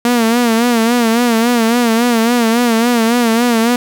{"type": "tone with vibrato", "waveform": "sawtooth", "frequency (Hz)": 233.8, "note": "A#3", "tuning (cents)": 5, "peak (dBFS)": -6, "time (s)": [0.05, 3.76], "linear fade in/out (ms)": 2, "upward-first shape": "sine", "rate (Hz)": 3.6, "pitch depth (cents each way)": 82, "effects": []}